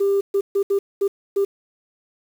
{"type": "tone bursts at uneven times", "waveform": "sine", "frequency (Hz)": 396.9, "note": "G4", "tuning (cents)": 22, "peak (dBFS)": -14, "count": 6, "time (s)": [[0, 0.21], [0.34, 0.41], [0.55, 0.63], [0.7, 0.79], [1.01, 1.08], [1.36, 1.45]], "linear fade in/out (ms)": 10, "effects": ["tanh soft clip ceiling -13 dBFS", "7-bit"]}